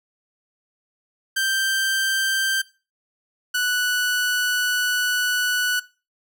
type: tone pair in turn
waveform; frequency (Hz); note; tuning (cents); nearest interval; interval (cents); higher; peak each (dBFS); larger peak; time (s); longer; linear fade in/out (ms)
sawtooth; 1568 / 1480; G6 / F#6; 0 / 0; minor second; 100; first; -16; neither; 1.36-2.62 / 3.54-5.8; second; 10
effects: noise-tail reverb RT60 0.3 s tail -18 dB re dry